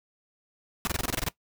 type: noise bursts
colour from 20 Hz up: pink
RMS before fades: -28 dBFS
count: 10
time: 0.85-1.286 s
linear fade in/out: 0 ms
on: 22 ms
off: 24 ms
effects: noise-tail reverb RT60 0.1 s tail -19 dB re dry